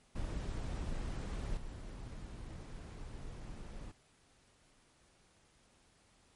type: noise with level steps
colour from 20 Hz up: brown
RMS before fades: -39 / -46 dBFS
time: 0.15-3.92 s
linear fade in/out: 10 ms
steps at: 1.57 s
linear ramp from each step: 2 ms
effects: pink hiss -68 dBFS RMS until 6.35 s + MP3 48 kbps